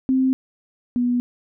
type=tone pair in turn; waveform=sine; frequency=261.6 / 244.4 Hz; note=C4 / B3; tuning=0 / -18 cents; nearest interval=minor second; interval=118 cents; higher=first; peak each=-15 / -17 dBFS; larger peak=first; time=0.09-0.33 / 0.96-1.2 s; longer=neither; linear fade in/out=0 ms; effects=none

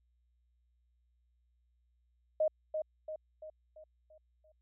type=tone with echo; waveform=sine; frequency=622.3 Hz; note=D#5; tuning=in tune; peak=-26 dBFS; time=2.4-2.48 s; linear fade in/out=5 ms; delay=340 ms; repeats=6; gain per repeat=-6 dB; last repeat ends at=4.52 s; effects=added 60 Hz sine -70 dBFS peak until 4.61 s

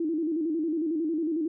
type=tone with vibrato; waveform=sine; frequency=319.4 Hz; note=D#4; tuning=45 cents sharp; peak=-25 dBFS; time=0-1.48 s; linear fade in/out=5 ms; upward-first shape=square; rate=11 Hz; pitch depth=85 cents each way; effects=none

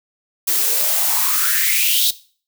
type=noise with high-pass filter sweep; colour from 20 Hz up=blue; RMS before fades=-17 dBFS; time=0.47-2.11 s; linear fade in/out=10 ms; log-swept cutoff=310 to 3900 Hz; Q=5.9; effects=noise-tail reverb RT60 0.4 s tail -17 dB re dry

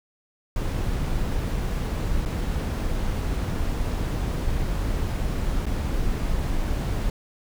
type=noise with dropouts; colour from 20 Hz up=brown; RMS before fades=-25 dBFS; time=0.56-7.1 s; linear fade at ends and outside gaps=2 ms; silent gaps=2.252-2.258 / 5.657-5.664 s; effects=none

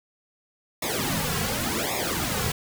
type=noise with flanger; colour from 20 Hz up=pink; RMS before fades=-27 dBFS; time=0.82-2.52 s; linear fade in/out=5 ms; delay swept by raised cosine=0.66 to 3.36 ms; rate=0.89 Hz; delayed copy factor=-1; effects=none

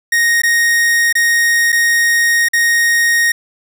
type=tone with dropouts; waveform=45% pulse; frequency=1864.7 Hz; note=A#6; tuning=in tune; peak=-10 dBFS; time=0.12-3.32 s; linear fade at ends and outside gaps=5 ms; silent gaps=0.419-0.434 / 1.127-1.152 / 1.721-1.726 / 2.486-2.533 s; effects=none

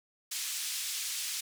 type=band-pass noise; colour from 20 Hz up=white; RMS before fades=-36 dBFS; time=0.31-1.41 s; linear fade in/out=10 ms; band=2700 to 8800 Hz; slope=12 dB/octave; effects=none

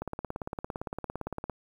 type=click train; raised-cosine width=1 ms; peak=-20 dBFS; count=27; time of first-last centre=0.02-1.497 s; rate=17.6 Hz; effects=9-bit

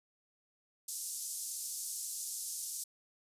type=band-pass noise; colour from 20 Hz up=white; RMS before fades=-41 dBFS; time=0.88-2.84 s; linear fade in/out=5 ms; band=5600 to 11000 Hz; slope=24 dB/octave; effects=resampled to 32000 Hz

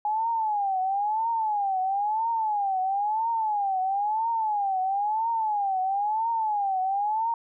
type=tone with vibrato; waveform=sine; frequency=830.6 Hz; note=G#5; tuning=in tune; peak=-23 dBFS; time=0.05-7.34 s; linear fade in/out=2 ms; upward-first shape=triangle; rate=1 Hz; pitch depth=200 cents each way; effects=none

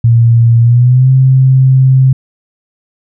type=tone with pitch glide; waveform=sine; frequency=116.54 to 131.57 Hz; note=A#2 to C3; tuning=0 to +10 cents; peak=-3 dBFS; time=0.04-2.13 s; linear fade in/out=5 ms; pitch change=+210 cents; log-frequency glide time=0.61-1.1 s; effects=none

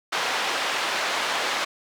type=band-pass noise; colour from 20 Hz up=pink; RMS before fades=-26 dBFS; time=0.12-1.65 s; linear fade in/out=10 ms; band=710 to 4300 Hz; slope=12 dB/octave; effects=none

